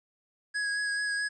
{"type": "tone with vibrato", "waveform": "square", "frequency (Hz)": 1661.2, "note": "G#6", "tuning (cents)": 0, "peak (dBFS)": -29, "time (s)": [0.54, 1.29], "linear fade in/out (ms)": 20, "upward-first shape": "sine", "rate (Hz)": 4.6, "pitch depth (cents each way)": 16, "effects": ["resampled to 22050 Hz", "11-bit"]}